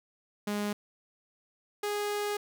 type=tone pair in turn; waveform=sawtooth; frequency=206.7 / 413.4 Hz; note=G#3 / G#4; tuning=-8 / -8 cents; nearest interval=octave; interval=1200 cents; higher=second; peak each=-26 dBFS; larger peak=neither; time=0.47-0.73 / 1.83-2.37 s; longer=second; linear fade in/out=5 ms; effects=none